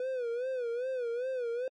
triangle tone with vibrato, 493.9 Hz, B4, in tune, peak -29 dBFS, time 0-1.68 s, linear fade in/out 2 ms, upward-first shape sine, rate 2.5 Hz, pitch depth 110 cents each way, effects MP3 48 kbps

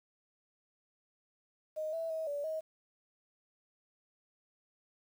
sine tone with pitch steps, 622 / 656 / 640 / 576 / 633 Hz, D#5 / E5 / D#5 / D5 / D#5, -1 / -9 / +49 / -34 / +30 cents, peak -34 dBFS, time 1.76-2.61 s, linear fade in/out 20 ms, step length 170 ms, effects 10-bit

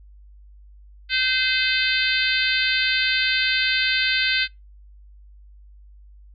harmonic tone, 515 Hz, C5, 28 cents flat, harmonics 3 / 4 / 5 / 6 / 7 / 8 / 9, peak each -24 / -25 / -26 / -27 / -27 / -28 / -29 dBFS, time 1.09-4.48 s, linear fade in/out 50 ms, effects noise-tail reverb RT60 0.2 s tail -25 dB re dry + added 50 Hz sine -44 dBFS peak until 6.34 s

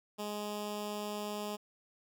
10% pulse tone with notch filter, 208.3 Hz, G#3, 5 cents sharp, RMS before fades -39 dBFS, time 0.18-1.57 s, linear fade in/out 20 ms, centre 1500 Hz, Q 1.8, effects none

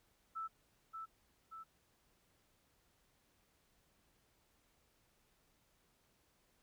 sine tone with echo, 1318.5 Hz, E6, in tune, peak -40 dBFS, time 0.35-0.48 s, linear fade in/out 20 ms, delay 580 ms, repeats 2, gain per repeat -4 dB, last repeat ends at 1.64 s, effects pink hiss -75 dBFS RMS until 6.62 s

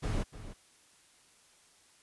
brown noise with echo, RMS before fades -32 dBFS, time 0.02-0.24 s, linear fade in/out 20 ms, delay 300 ms, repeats 1, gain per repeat -13 dB, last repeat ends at 0.54 s, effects white hiss -63 dBFS RMS until 2.02 s + resampled to 24000 Hz

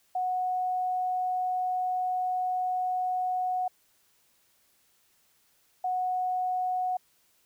sine tone pair in turn, 735 / 735 Hz, F#5 / F#5, -12 / -12 cents, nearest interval unison, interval 0 cents, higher neither, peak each -26 dBFS, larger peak neither, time 0.15-3.68 / 5.84-6.97 s, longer first, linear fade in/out 5 ms, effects white hiss -67 dBFS RMS until 7.45 s

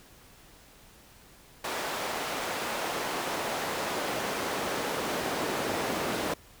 brown noise with high-pass filter sweep, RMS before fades -32 dBFS, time 1.64-6.34 s, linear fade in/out 5 ms, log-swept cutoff 680 to 360 Hz, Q 0.71, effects pink hiss -55 dBFS RMS until 6.6 s

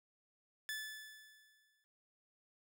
sawtooth tone with exponential decay, 1737 Hz, A6, 23 cents flat, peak -35 dBFS, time 0.69-1.84 s, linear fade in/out 0 ms, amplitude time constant 250 ms, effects none

